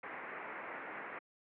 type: low-pass noise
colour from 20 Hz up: white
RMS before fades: -45 dBFS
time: 0.03-1.19 s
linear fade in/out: 5 ms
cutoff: 2200 Hz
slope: 48 dB/octave
effects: high-pass 300 Hz 12 dB/octave